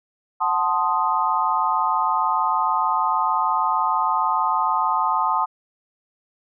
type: chord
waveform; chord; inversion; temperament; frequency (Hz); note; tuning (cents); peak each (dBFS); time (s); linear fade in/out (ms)
sine; F# diminished seventh; none; equal; 740 / 880 / 1046.5 / 1244.5; F#5 / A5 / C6 / Eb6; 0 / 0 / 0 / 0; -27 / -22 / -23 / -23; 0.4-5.46; 20
effects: none